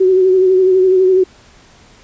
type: tone with vibrato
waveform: sine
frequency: 373.8 Hz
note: F#4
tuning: 18 cents sharp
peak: -7 dBFS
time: 0-1.24 s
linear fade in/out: 10 ms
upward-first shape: sine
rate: 12 Hz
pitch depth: 35 cents each way
effects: pink hiss -45 dBFS RMS until 2.03 s + resampled to 16000 Hz